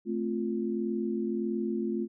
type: chord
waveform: sine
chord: F major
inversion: first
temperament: equal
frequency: 220 / 261.6 / 349.2 Hz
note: A3 / C4 / F4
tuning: 0 / 0 / 0 cents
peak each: -31 / -36 / -32 dBFS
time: 0.05-2.08 s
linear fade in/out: 50 ms
effects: none